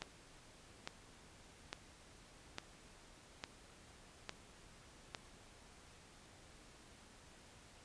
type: click train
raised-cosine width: 0.2 ms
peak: -24 dBFS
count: 7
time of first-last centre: 0.02-5.148 s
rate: 1.17 Hz
effects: pink hiss -61 dBFS RMS until 7.84 s + resampled to 22050 Hz